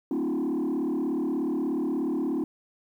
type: tone with frequency modulation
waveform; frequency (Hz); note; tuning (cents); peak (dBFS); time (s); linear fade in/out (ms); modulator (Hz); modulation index
sine; 293.7; D4; 0; -22; 0.11-2.44; 2; 36.7; 1.6
effects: tanh soft clip ceiling -24 dBFS + 10-bit